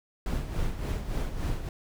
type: noise with tremolo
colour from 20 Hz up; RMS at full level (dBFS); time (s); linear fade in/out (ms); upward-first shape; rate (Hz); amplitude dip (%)
brown; -28; 0.26-1.69; 2; sine; 3.5; 60
effects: none